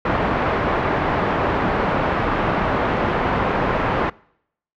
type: low-pass noise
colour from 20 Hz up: white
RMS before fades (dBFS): -20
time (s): 0.05-4.1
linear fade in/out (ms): 5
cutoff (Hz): 1100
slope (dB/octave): 12
effects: noise-tail reverb RT60 0.7 s tail -24 dB re dry + low-pass 3000 Hz 12 dB/octave